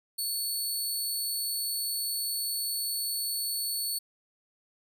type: tone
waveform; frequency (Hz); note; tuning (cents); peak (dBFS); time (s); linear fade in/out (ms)
15% pulse; 4435; C#8; 0; -23; 0.18-3.99; 10
effects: none